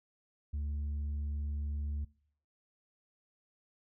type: tone with tanh clipping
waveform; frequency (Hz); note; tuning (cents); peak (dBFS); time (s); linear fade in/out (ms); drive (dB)
sine; 73.1; D2; -7; -34; 0.53-2.05; 10; 3
effects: noise-tail reverb RT60 0.6 s tail -23 dB re dry